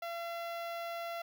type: tone with notch filter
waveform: sawtooth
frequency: 680 Hz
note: F5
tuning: 46 cents flat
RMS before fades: -40 dBFS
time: 0.02-1.22 s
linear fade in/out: 5 ms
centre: 8200 Hz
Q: 0.58
effects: none